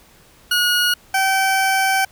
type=tone pair in turn; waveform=20% pulse; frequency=1447 / 770.5 Hz; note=F#6 / G5; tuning=-39 / -30 cents; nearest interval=major seventh; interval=1091 cents; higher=first; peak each=-10 dBFS; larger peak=neither; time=0.51-0.94 / 1.14-2.05 s; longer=second; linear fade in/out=5 ms; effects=pink hiss -50 dBFS RMS until 2.11 s